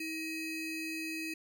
square ring-modulated tone, 1108.7 Hz, C#6, in tune, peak -34 dBFS, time 0-1.34 s, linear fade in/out 5 ms, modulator 1430 Hz, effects none

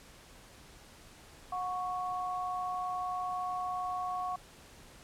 sine tone pair together, 728.3 / 1108.7 Hz, F#5 / C#6, -28 / 0 cents, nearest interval perfect fifth, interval 728 cents, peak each -35 / -36 dBFS, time 1.52-4.36 s, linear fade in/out 5 ms, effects pink hiss -55 dBFS RMS until 5.03 s + low-pass 11000 Hz 12 dB/octave

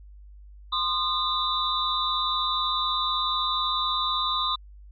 sine tone cluster, 1045 / 1221 / 3604 / 3912 Hz, C6 / D#6 / A7 / B7, -2 / -33 / +41 / -17 cents, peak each -29 dBFS, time 0.72-4.56 s, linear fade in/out 10 ms, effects added 50 Hz sine -44 dBFS peak until 4.91 s

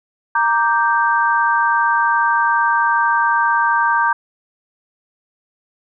sine chord, G minor, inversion first, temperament equal, 932.3 / 1174.7 / 1568 Hz, Bb5 / D6 / G6, 0 / 0 / 0 cents, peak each -16 / -19 / -17 dBFS, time 0.35-4.13 s, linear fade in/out 5 ms, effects none

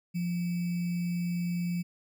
sine tone with sample-and-hold, 174.61 Hz, F3, in tune, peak -28 dBFS, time 0.14-1.83 s, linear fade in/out 20 ms, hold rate 2450 Hz, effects none

